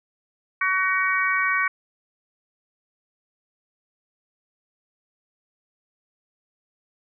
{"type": "harmonic tone", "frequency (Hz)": 376.4, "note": "F#4", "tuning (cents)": 30, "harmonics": [3, 4, 5, 6], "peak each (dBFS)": [-25, -25, -25, -25], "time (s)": [0.61, 1.68], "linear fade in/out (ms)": 5, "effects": []}